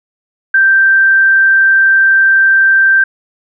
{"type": "tone", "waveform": "sine", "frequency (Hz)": 1568, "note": "G6", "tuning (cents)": 0, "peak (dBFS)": -5, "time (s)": [0.54, 3.04], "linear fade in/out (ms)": 5, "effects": []}